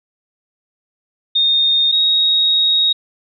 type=tone pair in turn; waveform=sine; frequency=3678 / 3768 Hz; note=A#7 / A#7; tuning=-24 / +18 cents; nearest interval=unison; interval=42 cents; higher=second; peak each=-11 dBFS; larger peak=neither; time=1.35-1.92 / 1.92-2.93 s; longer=second; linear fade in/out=10 ms; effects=none